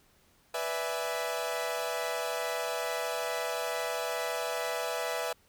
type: chord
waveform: sawtooth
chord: E dominant seventh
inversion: second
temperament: equal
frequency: 493.9 / 587.3 / 659.3 / 830.6 Hz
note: B4 / D5 / E5 / G#5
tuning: 0 / 0 / 0 / 0 cents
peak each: -32 / -35 / -31 / -36 dBFS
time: 0.54-5.33 s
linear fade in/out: 5 ms
effects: pink hiss -65 dBFS RMS until 5.48 s